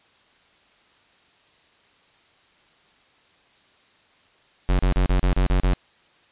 square tone bursts, 46 Hz, F#1, 9 cents flat, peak -17 dBFS, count 8, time 4.69-5.735 s, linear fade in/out 0 ms, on 100 ms, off 35 ms, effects white hiss -58 dBFS RMS until 6.31 s + resampled to 8000 Hz

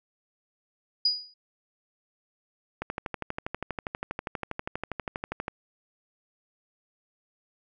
sine tone with exponential decay, 4911 Hz, D#8, 23 cents flat, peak -18 dBFS, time 1.05-1.34 s, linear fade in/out 5 ms, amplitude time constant 62 ms
click train, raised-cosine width 0.5 ms, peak -16 dBFS, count 34, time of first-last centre 2.82-5.481 s, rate 12.4 Hz
effects none

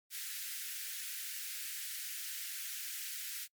white high-pass noise, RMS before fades -42 dBFS, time 0.1-3.48 s, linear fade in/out 50 ms, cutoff 1500 Hz, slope 48 dB/octave, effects noise-tail reverb RT60 0.1 s tail -26 dB re dry + MP3 96 kbps

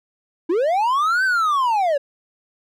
triangle linear two-way sweep, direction up then down, 308.4 to 1568 to 542 Hz, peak -14 dBFS, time 0.49-1.98 s, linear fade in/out 10 ms, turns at 1.24 s, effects none

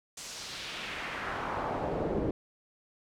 brown noise with band-pass filter sweep, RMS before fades -35 dBFS, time 0.17-2.31 s, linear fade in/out 5 ms, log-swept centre 7400 to 340 Hz, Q 1.5, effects none

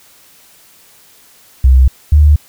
sine tone pair in turn, 64.9 / 74.54 Hz, C2 / D2, -13 / +26 cents, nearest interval major second, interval 239 cents, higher second, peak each -3 dBFS, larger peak neither, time 1.64-1.88 / 2.12-2.36 s, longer neither, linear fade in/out 5 ms, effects white hiss -45 dBFS RMS until 2.48 s

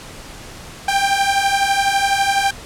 sawtooth beating tone pair, 784 / 796 Hz, G5 / G5, 0 / +26 cents, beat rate 12 Hz, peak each -15 / -13 dBFS, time 0.88-2.51 s, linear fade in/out 5 ms, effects pink hiss -36 dBFS RMS until 2.65 s + low-pass 10000 Hz 12 dB/octave

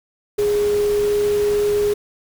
sine tone in noise, 413.4 Hz, G#4, 8 cents flat, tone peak -15 dBFS, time 0.38-1.94 s, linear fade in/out 10 ms, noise pink, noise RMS -32 dBFS, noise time 0.38-1.94 s, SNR +14 dB, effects none

